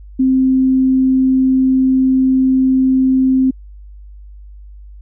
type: tone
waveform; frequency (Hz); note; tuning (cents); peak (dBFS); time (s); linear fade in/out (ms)
sine; 261.6; C4; 0; -9; 0.19-3.51; 10
effects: added 50 Hz sine -33 dBFS peak until 5.01 s